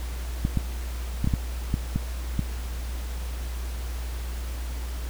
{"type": "clicks", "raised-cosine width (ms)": 5, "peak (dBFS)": -11, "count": 8, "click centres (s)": [0.451, 0.573, 1.244, 1.274, 1.338, 1.741, 1.96, 2.393], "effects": ["added 60 Hz sine -29 dBFS peak until 5.09 s", "pink hiss -42 dBFS RMS until 5.09 s"]}